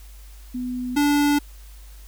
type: tone pair in turn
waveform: sine / square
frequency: 249.3 / 290.1 Hz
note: B3 / D4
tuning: +16 / -21 cents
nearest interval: minor third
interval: 263 cents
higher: second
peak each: -25 / -17 dBFS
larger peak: second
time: 0.54-0.96 / 0.96-1.39 s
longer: second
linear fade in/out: 10 ms
effects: added 50 Hz sine -40 dBFS peak until 2.07 s + white hiss -52 dBFS RMS until 2.07 s